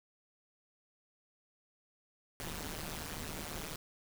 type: noise with amplitude modulation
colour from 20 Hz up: pink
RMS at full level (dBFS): -38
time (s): 2.4-3.76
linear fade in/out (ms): 0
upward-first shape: sine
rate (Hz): 155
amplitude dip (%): 100
effects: none